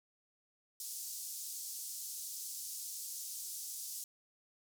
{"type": "band-pass noise", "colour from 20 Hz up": "pink", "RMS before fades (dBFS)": -44, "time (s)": [0.8, 4.04], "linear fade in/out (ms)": 2, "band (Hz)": [5500, 16000], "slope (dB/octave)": 24, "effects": []}